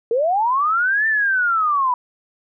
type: linear two-way sweep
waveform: sine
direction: up then down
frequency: 440 to 1796 to 969 Hz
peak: -15 dBFS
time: 0.11-1.94 s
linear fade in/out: 2 ms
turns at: 1.07 s
effects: none

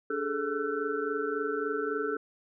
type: tone cluster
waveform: sine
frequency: 288.7 / 414.7 / 438.3 / 1342 / 1507 Hz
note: D4 / G#4 / A4 / E6 / F#6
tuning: -30 / -3 / -7 / +31 / +31 cents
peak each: -37 / -35 / -32 / -36 / -38 dBFS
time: 0.1-2.17 s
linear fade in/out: 5 ms
effects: none

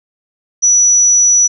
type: tone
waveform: sine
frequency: 5900 Hz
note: F#8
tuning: 6 cents flat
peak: -6 dBFS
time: 0.62-1.48 s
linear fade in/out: 20 ms
effects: none

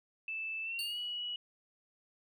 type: tone with pitch glide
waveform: sine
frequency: 2637 to 2926 Hz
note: E7 to F#7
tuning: 0 to -20 cents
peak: -36 dBFS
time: 0.28-1.36 s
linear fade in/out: 2 ms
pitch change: +180 cents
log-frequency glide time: 0.63-0.98 s
type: tone with exponential decay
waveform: sawtooth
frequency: 4485 Hz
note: C#8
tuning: 19 cents sharp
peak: -33 dBFS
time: 0.79-1.2 s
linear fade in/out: 1 ms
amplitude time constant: 89 ms
effects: none

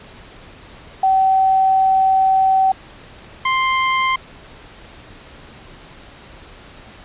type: tone pair in turn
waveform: sine / 25% pulse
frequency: 765 / 1048.3 Hz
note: G5 / C6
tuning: -42 / +3 cents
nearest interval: perfect fourth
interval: 545 cents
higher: second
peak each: -11 dBFS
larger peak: neither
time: 1.03-2.72 / 3.45-4.16 s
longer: first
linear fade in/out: 5 ms
effects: pink hiss -41 dBFS RMS until 7.04 s + resampled to 8000 Hz

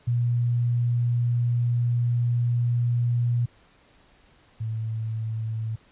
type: tone pair in turn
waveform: sine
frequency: 120 / 111.37 Hz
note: B2 / A2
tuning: -49 / +21 cents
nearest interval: minor second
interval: 130 cents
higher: first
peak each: -20 / -26 dBFS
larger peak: first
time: 0.07-3.46 / 4.6-5.76 s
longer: first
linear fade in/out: 10 ms
effects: pink hiss -58 dBFS RMS until 5.91 s + resampled to 8000 Hz

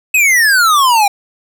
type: exponential sweep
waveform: square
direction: down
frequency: 2600 to 785 Hz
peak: -8 dBFS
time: 0.14-1.08 s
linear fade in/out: 5 ms
effects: none

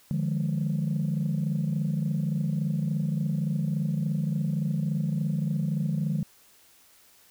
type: tone cluster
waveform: sine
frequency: 150.9 / 174.4 / 208.3 Hz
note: D3 / F3 / G#3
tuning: +47 / -2 / +5 cents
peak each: -26 / -29 / -30 dBFS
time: 0.11-6.23 s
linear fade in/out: 0 ms
effects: tanh soft clip ceiling -19 dBFS + white hiss -58 dBFS RMS until 7.3 s

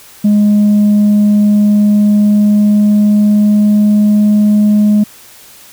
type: tone with pitch glide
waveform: sine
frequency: 207.7 to 209.3 Hz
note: G#3 to G#3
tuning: 0 to +14 cents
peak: -3 dBFS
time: 0.24-5.04 s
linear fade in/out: 10 ms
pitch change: +14 cents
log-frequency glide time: 1.92-4.32 s
effects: tanh soft clip ceiling -4 dBFS + white hiss -38 dBFS RMS until 5.72 s

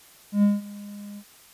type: tone with ADSR envelope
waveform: triangle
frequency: 204.5 Hz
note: G#3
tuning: 26 cents flat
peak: -12 dBFS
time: 0.32-1.24 s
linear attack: 110 ms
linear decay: 180 ms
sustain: -22 dB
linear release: 63 ms
effects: white hiss -52 dBFS RMS until 1.53 s + resampled to 32000 Hz

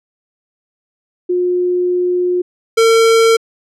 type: tone pair in turn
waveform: sine / square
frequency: 358.4 / 453.4 Hz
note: F4 / A#4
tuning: +45 / -48 cents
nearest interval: major third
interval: 407 cents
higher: second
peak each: -12 / -8 dBFS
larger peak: second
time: 1.29-2.42 / 2.77-3.37 s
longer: first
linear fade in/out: 10 ms
effects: low-pass 9000 Hz 12 dB/octave

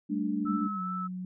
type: chord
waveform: sine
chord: G suspended second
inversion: none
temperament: equal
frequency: 196 / 220 / 293.7 Hz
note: G3 / A3 / D4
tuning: 0 / 0 / 0 cents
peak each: -33 / -32 / -31 dBFS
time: 0.09-0.68 s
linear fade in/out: 20 ms
type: tone with vibrato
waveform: sine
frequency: 1306 Hz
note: E6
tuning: 17 cents flat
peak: -33 dBFS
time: 0.45-1.08 s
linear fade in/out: 20 ms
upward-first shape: sine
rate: 2.6 Hz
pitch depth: 19 cents each way
type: tone with pitch glide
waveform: sine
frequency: 203.2 to 183.13 Hz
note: G#3 to F#3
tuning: -38 to -18 cents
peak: -34 dBFS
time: 0.45-1.25 s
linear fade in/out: 2 ms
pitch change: -180 cents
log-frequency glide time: 0.73-0.81 s
effects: none

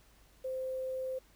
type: tone with quantisation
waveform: sine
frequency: 520 Hz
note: C5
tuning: 11 cents flat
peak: -34 dBFS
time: 0.44-1.19 s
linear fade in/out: 10 ms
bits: 10
effects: added 50 Hz sine -64 dBFS peak until 1.35 s + pink hiss -65 dBFS RMS until 1.35 s

